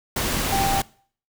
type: tone in noise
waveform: sine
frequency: 786 Hz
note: G5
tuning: 4 cents sharp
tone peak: -21 dBFS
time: 0.52-0.81 s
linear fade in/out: 5 ms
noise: pink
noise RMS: -24 dBFS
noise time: 0.16-0.82 s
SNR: 0 dB
effects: noise-tail reverb RT60 0.5 s tail -23 dB re dry